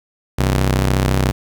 sawtooth ring-modulated tone, 96.2 Hz, G2, 32 cents flat, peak -7 dBFS, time 0.38-1.32 s, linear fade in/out 10 ms, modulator 31.1 Hz, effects 8-bit

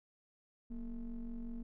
triangle ring-modulated tone, 106.3 Hz, G#2, 41 cents sharp, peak -35 dBFS, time 0.7-1.63 s, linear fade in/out 10 ms, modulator 129 Hz, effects none

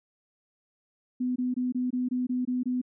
sine tone bursts, 250.7 Hz, B3, 26 cents sharp, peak -25 dBFS, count 9, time 1.2-2.816 s, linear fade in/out 10 ms, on 160 ms, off 22 ms, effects none

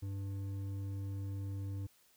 sine tone with hard clipping, 98.2 Hz, G2, 4 cents sharp, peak -39 dBFS, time 0.02-1.87 s, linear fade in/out 10 ms, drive 7 dB, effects white hiss -68 dBFS RMS until 2.16 s

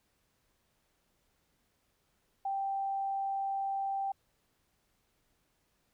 sine tone, 784 Hz, G5, in tune, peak -31 dBFS, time 2.45-4.12 s, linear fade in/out 5 ms, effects pink hiss -75 dBFS RMS until 5.93 s

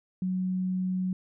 sine tone, 185 Hz, F#3, in tune, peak -26 dBFS, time 0.22-1.13 s, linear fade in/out 2 ms, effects none

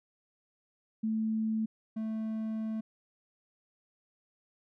sine / triangle tone pair in turn, 220 / 220 Hz, A3 / A3, 0 / 0 cents, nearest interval unison, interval 0 cents, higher neither, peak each -28 / -30 dBFS, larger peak first, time 1.03-1.66 / 1.96-2.81 s, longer second, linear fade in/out 10 ms, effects none

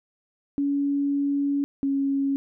sine tone pair in turn, 282.4 / 275.8 Hz, C#4 / C#4, +32 / -9 cents, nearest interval unison, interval 41 cents, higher first, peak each -21 dBFS, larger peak neither, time 0.58-1.64 / 1.83-2.36 s, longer first, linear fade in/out 0 ms, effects none

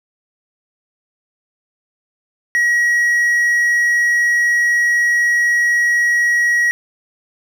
triangle tone, 1908 Hz, A#6, 40 cents sharp, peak -10 dBFS, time 2.55-6.71 s, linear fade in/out 0 ms, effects none

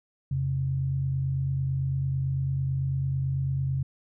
sine tone pair together, 85.29 / 134.3 Hz, F2 / C3, -40 / +46 cents, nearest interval minor sixth, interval 786 cents, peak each -33 / -25 dBFS, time 0.31-3.83 s, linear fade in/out 5 ms, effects none

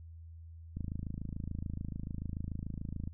click train, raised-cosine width 5 ms, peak -26 dBFS, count 63, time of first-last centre 0.77-3.075 s, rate 26.9 Hz, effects added 82 Hz sine -47 dBFS peak until 3.13 s

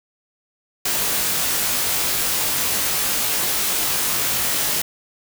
white noise with comb filter, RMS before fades -21 dBFS, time 0.85-4.82 s, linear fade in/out 5 ms, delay 20 ms, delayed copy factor +0.6, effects none

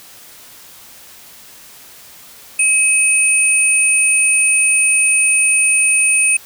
sine tone pair together, 2550 / 9050 Hz, D#7 / C#9, +42 / +35 cents, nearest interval octave + minor seventh, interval 2193 cents, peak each -13 dBFS, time 2.59-6.37 s, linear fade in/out 5 ms, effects white hiss -40 dBFS RMS until 6.45 s

